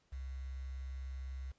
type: tone with quantisation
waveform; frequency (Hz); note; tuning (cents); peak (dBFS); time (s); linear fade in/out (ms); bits
sine; 66; C2; +16; -40; 0.12-1.52; 10; 10
effects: pink hiss -75 dBFS RMS until 1.58 s + resampled to 16000 Hz